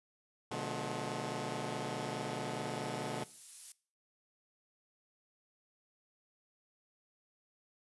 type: chord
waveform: 10% pulse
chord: B diminished seventh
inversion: none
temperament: just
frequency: 123.47 / 148.16 / 177.8 / 213.4 Hz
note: B2 / D3 / F3 / Ab3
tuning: 0 / +16 / +31 / +47 cents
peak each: -34 / -34 / -37 / -34 dBFS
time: 0.51-3.24 s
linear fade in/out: 5 ms
type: noise with exponential growth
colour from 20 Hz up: violet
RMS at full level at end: -43 dBFS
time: 0.91-3.72 s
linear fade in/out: 2 ms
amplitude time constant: 610 ms
effects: noise-tail reverb RT60 0.4 s tail -20 dB re dry + resampled to 24000 Hz